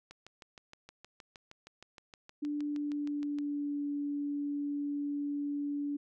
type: click train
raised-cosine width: 0.2 ms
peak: -32 dBFS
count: 22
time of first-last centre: 0.11-3.386 s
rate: 6.41 Hz
type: tone with pitch glide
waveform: sine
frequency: 293.7 to 288 Hz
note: D4 to D4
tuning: 0 to -34 cents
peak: -32 dBFS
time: 2.42-5.97 s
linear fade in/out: 10 ms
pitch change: -34 cents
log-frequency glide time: 2.59-3.87 s
effects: none